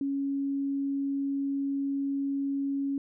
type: tone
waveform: sine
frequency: 277.2 Hz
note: C#4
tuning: in tune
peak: -27 dBFS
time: 0.01-2.98 s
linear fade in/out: 2 ms
effects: none